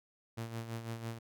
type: tone with tremolo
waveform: sawtooth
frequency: 114.7 Hz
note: A#2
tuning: 28 cents flat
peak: -33 dBFS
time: 0.37-1.19 s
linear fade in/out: 10 ms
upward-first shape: sine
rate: 6 Hz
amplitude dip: 60%
effects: none